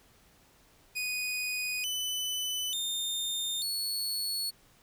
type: tone with pitch steps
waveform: sawtooth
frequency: 2483 / 3004 / 3635 / 4399 Hz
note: D#7 / F#7 / A#7 / C#8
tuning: -4 / +26 / -44 / -14 cents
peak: -28 dBFS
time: 0.95-4.51 s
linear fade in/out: 20 ms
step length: 890 ms
effects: pink hiss -62 dBFS RMS until 4.82 s